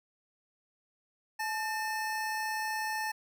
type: tone pair together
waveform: square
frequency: 863.8 / 1800 Hz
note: A5 / A6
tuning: -32 / +39 cents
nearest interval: octave + minor second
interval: 1271 cents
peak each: -35 / -36 dBFS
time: 1.39-3.12 s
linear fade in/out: 10 ms
effects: none